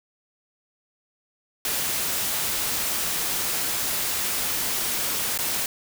white noise with dropouts, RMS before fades -26 dBFS, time 1.65-5.66 s, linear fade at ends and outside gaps 1 ms, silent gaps 5.376-5.388 s, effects none

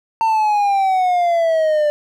triangle exponential sweep, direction down, 907 to 590 Hz, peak -11 dBFS, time 0.21-1.9 s, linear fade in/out 0 ms, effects none

